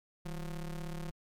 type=ring-modulated tone; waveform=square; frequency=89.7 Hz; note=F2; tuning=47 cents sharp; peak=-35 dBFS; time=0.25-1.11 s; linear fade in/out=10 ms; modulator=71.5 Hz; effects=MP3 96 kbps